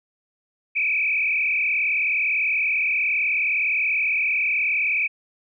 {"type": "tone with frequency modulation", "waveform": "sine", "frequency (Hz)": 2416, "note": "D7", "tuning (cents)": 48, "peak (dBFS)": -19, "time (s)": [0.75, 5.08], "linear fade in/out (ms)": 20, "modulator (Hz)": 39.3, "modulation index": 3.6, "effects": []}